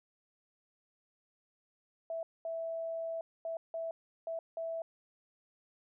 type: tone bursts at uneven times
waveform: sine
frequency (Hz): 658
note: E5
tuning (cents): -3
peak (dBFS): -35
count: 6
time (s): 2.1-2.23 / 2.45-3.21 / 3.45-3.57 / 3.74-3.91 / 4.27-4.39 / 4.57-4.82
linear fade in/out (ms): 2
effects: none